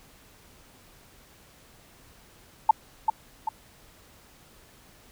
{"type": "tone with echo", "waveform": "sine", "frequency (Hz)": 880, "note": "A5", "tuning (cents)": 0, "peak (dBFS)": -11, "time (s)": [2.69, 2.71], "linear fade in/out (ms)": 5, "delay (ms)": 390, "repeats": 2, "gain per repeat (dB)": -6, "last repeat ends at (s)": 3.49, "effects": ["pink hiss -55 dBFS RMS until 5.11 s"]}